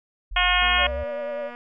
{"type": "exponential sweep", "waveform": "sine", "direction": "up", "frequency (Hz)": [41.54, 73.42], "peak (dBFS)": -29, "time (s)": [0.31, 1.04], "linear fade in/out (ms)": 10}
{"type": "harmonic tone", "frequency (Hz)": 359.9, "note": "F#4", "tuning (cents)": -48, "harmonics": [2, 3, 4, 5, 6, 7, 8, 9], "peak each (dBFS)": [-26, -26, -26, -26, -26, -26, -26, -26], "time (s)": [0.36, 0.87], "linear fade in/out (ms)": 5}
{"type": "click train", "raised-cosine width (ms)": 0.5, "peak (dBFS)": -25, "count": 225, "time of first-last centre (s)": [0.62, 1.549], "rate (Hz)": 241}
{"type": "tone with vibrato", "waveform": "sine", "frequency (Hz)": 582, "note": "D5", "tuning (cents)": -16, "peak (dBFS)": -27, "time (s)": [0.77, 1.51], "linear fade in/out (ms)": 50, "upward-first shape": "triangle", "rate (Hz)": 10, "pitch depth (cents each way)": 59}
{"effects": []}